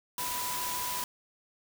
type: tone in noise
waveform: sine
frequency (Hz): 987.8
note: B5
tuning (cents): 0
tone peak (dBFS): -36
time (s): 0.18-1.04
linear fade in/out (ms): 2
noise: white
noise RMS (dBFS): -35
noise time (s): 0.18-1.04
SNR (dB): -4
effects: none